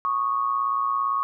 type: tone pair together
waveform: sine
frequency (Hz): 1108.7 / 1226.4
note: C#6 / D#6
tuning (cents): 0 / -25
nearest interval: major second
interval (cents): 175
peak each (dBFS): -22 / -29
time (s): 0.05-1.23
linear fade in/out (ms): 0
effects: none